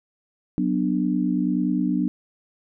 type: chord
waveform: sine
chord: B minor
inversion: second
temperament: just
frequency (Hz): 185.21 / 246.9 / 296.3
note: F#3 / B3 / D4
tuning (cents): +2 / 0 / +15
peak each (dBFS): -24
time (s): 0.58-2.08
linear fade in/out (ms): 0
effects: none